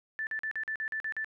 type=tone bursts; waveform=sine; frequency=1760 Hz; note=A6; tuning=in tune; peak=-31 dBFS; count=9; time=0.19-1.245 s; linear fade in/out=0 ms; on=79 ms; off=43 ms; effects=none